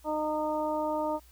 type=harmonic tone; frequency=306.1 Hz; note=D#4; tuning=28 cents flat; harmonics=1 / 2 / 3 / 4; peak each=-34 / -31 / -32 / -40 dBFS; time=0.04-1.2 s; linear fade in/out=50 ms; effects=added 60 Hz sine -55 dBFS peak until 1.31 s + white hiss -61 dBFS RMS until 1.31 s